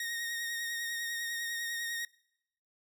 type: tone with vibrato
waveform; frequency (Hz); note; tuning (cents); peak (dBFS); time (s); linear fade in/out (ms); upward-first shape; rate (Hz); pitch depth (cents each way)
sawtooth; 1864.7; A#6; 0; -31; 0-2.05; 2; triangle; 10; 30
effects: noise-tail reverb RT60 0.8 s tail -24 dB re dry